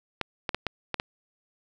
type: clicks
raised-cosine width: 0.3 ms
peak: -11 dBFS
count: 6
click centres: 0.213 / 0.492 / 0.546 / 0.667 / 0.943 / 0.999 s
effects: none